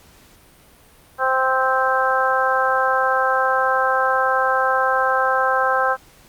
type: harmonic tone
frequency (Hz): 261.6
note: C4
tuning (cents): 0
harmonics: 2 / 3 / 4 / 5 / 6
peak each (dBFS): -22 / -22 / -22 / -22 / -22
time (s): 1.18-5.97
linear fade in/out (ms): 50
effects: pink hiss -50 dBFS RMS until 6.28 s + Opus 48 kbps